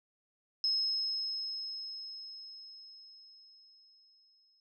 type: tone with exponential decay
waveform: sine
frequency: 5170 Hz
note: E8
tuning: 34 cents flat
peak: -27 dBFS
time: 0.64-4.6 s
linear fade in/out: 1 ms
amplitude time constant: 860 ms
effects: none